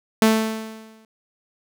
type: tone with exponential decay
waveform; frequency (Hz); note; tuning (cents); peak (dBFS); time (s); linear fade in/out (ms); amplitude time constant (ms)
sawtooth; 220.5; A3; +4; -7; 0.22-1.05; 2; 180
effects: none

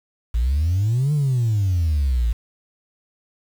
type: exponential two-way sweep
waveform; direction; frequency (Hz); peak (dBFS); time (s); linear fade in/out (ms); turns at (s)
sine; up then down; 54 to 152.5 to 54; -15; 0.34-2.33; 10; 1.13
effects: tanh soft clip ceiling -13 dBFS + 7-bit

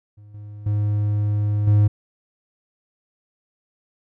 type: tone with level steps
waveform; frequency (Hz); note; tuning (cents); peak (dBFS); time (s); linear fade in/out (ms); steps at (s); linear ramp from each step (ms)
triangle; 104.1; G#2; +5; -40 / -32 / -16 / -10; 0.17-1.88; 10; 0.34 / 0.66 / 1.67; 5
effects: none

